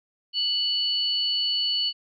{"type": "tone pair together", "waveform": "sine", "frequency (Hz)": [2960, 4435], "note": ["F#7", "C#8"], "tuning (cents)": [0, 0], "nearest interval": "perfect fifth", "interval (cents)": 700, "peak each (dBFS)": -25, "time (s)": [0.33, 1.93], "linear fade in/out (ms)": 50, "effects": []}